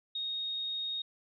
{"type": "tone", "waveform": "sine", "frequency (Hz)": 3729, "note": "A#7", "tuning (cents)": 0, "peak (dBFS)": -33, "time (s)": [0.15, 1.02], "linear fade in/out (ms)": 5, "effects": []}